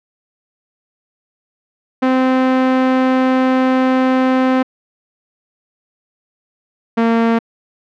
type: tone pair in turn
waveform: sawtooth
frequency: 259 / 229.3 Hz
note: C4 / A#3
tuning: -17 / -28 cents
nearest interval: major second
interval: 211 cents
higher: first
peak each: -7 dBFS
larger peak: neither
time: 2.02-4.63 / 6.97-7.39 s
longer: first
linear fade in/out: 10 ms
effects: low-pass 2000 Hz 12 dB/octave